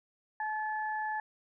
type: tone pair together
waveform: sine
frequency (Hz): 860 / 1729.5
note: A5 / A6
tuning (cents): -40 / -30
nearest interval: octave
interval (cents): 1210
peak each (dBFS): -33 / -37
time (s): 0.4-1.2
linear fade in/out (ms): 2
effects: none